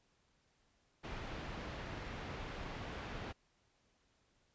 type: low-pass noise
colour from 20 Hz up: pink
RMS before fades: -45 dBFS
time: 1.03-3.33 s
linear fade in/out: 20 ms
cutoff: 2900 Hz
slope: 12 dB/octave
effects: pink hiss -75 dBFS RMS until 4.54 s + resampled to 16000 Hz